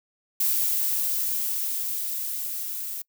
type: noise with level ramp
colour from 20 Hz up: violet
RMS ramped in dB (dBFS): -23 to -33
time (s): 0.4-3.02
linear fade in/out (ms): 5
effects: noise-tail reverb RT60 0.1 s tail -25 dB re dry